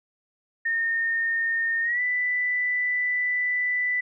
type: tone with pitch glide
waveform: sine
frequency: 1831 to 1985.2 Hz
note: A#6 to B6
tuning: -32 to +8 cents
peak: -22 dBFS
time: 0.65-4.01 s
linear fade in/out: 10 ms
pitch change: +140 cents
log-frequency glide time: 1.82-2.01 s
effects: none